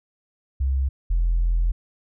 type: tone pair in turn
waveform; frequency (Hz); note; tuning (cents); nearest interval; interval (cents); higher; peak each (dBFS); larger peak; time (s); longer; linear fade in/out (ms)
sine; 67 / 42.34; C2 / E1; +42 / +47; minor sixth; 795; first; -18 / -16; second; 0.6-0.89 / 1.1-1.72; second; 10
effects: tanh soft clip ceiling -14 dBFS